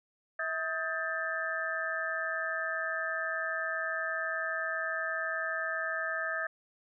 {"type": "tone cluster", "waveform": "sine", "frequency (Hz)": [647, 1264, 1593, 1765], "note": ["E5", "D#6", "G6", "A6"], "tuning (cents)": [-32, 27, 27, 5], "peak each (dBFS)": [-38, -38, -36, -35], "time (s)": [0.39, 6.47], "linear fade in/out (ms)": 5, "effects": []}